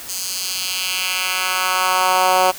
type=tone with high-pass filter sweep; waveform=10% pulse; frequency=185 Hz; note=F#3; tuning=in tune; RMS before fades=-19 dBFS; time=0.08-2.52 s; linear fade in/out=20 ms; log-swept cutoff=6300 to 610 Hz; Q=1.4; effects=white hiss -34 dBFS RMS until 2.58 s